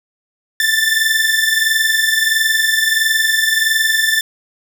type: tone pair together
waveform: sawtooth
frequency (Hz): 1760 / 1781.5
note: A6 / A6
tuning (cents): 0 / +21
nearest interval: unison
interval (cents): 21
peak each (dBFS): -12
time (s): 0.6-4.21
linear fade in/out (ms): 2
effects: none